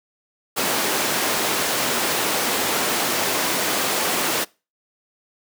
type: high-pass noise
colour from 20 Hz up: pink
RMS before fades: -22 dBFS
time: 0.56-4.45 s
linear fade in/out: 20 ms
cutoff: 310 Hz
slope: 12 dB/octave
effects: noise-tail reverb RT60 0.3 s tail -24 dB re dry